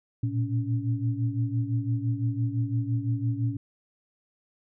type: tone cluster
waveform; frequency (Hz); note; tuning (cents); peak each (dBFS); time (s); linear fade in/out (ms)
sine; 113.9 / 119.8 / 281.7; A#2 / A#2 / C#4; -40 / +48 / +28; -27 / -29 / -33; 0.23-3.57; 5
effects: none